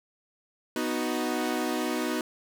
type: chord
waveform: sawtooth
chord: B major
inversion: none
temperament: equal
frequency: 246.9 / 311.1 / 370 Hz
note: B3 / D#4 / F#4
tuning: 0 / 0 / 0 cents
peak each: -27 / -27 / -29 dBFS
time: 0.76-2.21 s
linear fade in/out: 2 ms
effects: none